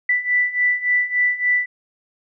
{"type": "beating tone pair", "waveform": "sine", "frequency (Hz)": [1975.5, 1979], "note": ["B6", "B6"], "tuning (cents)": [0, 3], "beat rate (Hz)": 3.5, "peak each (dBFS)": [-21, -18], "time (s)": [0.09, 1.66], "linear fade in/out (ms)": 5, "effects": []}